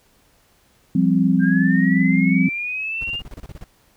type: chord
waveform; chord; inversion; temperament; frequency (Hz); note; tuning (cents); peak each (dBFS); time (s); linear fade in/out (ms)
sine; F suspended second; none; equal with one note detuned; 173.41 / 196 / 261.6; F3 / G3 / C4; -12 / 0 / 0; -18; 0.95-2.49; 5
type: linear sweep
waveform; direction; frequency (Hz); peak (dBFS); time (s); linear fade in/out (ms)
sine; up; 1568 to 2845; -23; 1.39-3.22; 50
type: noise bursts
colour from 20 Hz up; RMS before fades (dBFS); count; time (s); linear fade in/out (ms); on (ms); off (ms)
brown; -34; 11; 3.01-3.641; 2; 31; 29
effects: pink hiss -58 dBFS RMS until 3.96 s